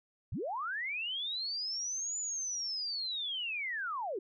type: linear two-way sweep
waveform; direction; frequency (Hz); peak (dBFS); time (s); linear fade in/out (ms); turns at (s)
sine; up then down; 60.5 to 7040 to 338.6; -34; 0.32-4.19; 5; 2.18
effects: none